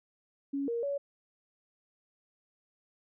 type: tone with pitch steps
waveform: sine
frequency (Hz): 278.7 / 468.1 / 564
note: C#4 / A#4 / C#5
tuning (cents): +9 / +7 / +30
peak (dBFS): -30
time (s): 0.53-0.98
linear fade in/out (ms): 10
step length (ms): 150
effects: none